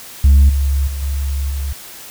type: tone with level steps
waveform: sine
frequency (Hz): 69.3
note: C#2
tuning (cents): 0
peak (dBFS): -3 / -12 / -20 / -16 / -18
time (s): 0.24-1.73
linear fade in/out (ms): 5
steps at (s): 0.49 / 0.87 / 1.02 / 1.5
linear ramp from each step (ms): 5
effects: tanh soft clip ceiling -4 dBFS + white hiss -35 dBFS RMS until 2.1 s